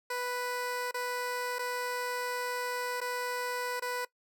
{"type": "tone with dropouts", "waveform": "15% pulse", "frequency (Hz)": 493.9, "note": "B4", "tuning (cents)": 0, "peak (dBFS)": -26, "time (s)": [0.1, 4.05], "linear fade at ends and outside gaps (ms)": 5, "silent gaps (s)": [[0.912, 0.942], [1.586, 1.591], [3.005, 3.013], [3.798, 3.821]], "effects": ["noise-tail reverb RT60 0.1 s tail -20 dB re dry"]}